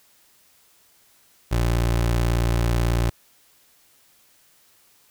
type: tone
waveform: 25% pulse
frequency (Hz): 58.27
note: A#1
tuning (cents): 0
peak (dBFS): -15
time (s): 1.51-3.1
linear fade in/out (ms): 10
effects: white hiss -58 dBFS RMS until 5.1 s